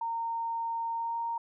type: tone with pitch glide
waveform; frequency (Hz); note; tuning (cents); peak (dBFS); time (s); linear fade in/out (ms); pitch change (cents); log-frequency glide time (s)
sine; 920 to 927.5; A#5 to A#5; -23 to -9; -30; 0.01-1.38; 5; +14; 0.95-1.17
effects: none